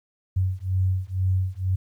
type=beating tone pair; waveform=sine; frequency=92.5 / 94.6 Hz; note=F#2 / F#2; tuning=0 / +39 cents; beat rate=2.1 Hz; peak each=-24 dBFS; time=0.36-1.76 s; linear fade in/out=10 ms; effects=10-bit